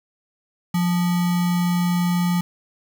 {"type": "tone with sample-and-hold", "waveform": "sine", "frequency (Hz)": 176.2, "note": "F3", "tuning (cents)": 16, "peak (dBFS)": -17, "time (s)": [0.74, 2.41], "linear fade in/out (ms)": 5, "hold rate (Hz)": 1050, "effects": []}